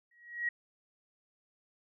sine tone with exponential growth, 1903 Hz, A#6, 35 cents sharp, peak -27 dBFS, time 0.11-0.49 s, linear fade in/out 5 ms, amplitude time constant 82 ms, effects none

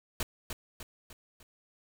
pink noise with echo, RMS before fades -32 dBFS, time 0.2-0.23 s, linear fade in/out 2 ms, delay 300 ms, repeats 4, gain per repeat -6 dB, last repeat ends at 1.43 s, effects none

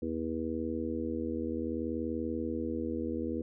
harmonic tone, 80.6 Hz, E2, 38 cents flat, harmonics 1 / 3 / 4 / 5 / 6, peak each -42 / -36 / -36 / -41 / -39 dBFS, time 0.02-3.42 s, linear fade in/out 5 ms, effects none

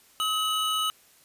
square tone pair together, 1273.6 / 2960 Hz, D#6 / F#7, +40 / 0 cents, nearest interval octave + minor third, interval 1460 cents, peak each -28 dBFS, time 0.2-0.9 s, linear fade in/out 0 ms, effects white hiss -58 dBFS RMS until 1.24 s + resampled to 32000 Hz

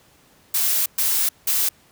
blue noise bursts at uneven times, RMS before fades -20 dBFS, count 3, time 0.54-0.86 / 0.98-1.29 / 1.47-1.69 s, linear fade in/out 5 ms, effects pink hiss -55 dBFS RMS until 1.91 s + high-pass 60 Hz 12 dB/octave

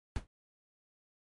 brown noise with exponential decay, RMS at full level -30 dBFS, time 0.16-0.27 s, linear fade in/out 0 ms, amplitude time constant 23 ms, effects MP3 48 kbps

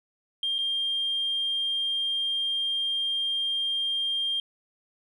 sine tone with dropouts, 3200 Hz, G7, 35 cents sharp, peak -24 dBFS, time 0.43-4.4 s, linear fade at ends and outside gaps 2 ms, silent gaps 0.583-0.587 s, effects tanh soft clip ceiling -20 dBFS + 11-bit

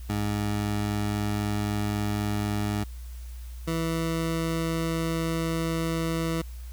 20% pulse tone pair in turn, 103.83 / 163.97 Hz, G#2 / E3, 0 / -9 cents, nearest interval minor sixth, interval 791 cents, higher second, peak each -21 dBFS, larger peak neither, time 0.09-2.84 / 3.67-6.42 s, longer neither, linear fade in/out 10 ms, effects added 60 Hz sine -36 dBFS peak until 6.72 s + white hiss -54 dBFS RMS until 6.72 s

